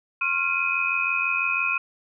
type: tone cluster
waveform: sine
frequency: 1073 / 1388 / 2448 / 2534 Hz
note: C6 / F6 / D#7 / D#7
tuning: +43 / -11 / -29 / +31 cents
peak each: -31 / -29 / -27 / -24 dBFS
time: 0.21-1.78 s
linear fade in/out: 5 ms
effects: none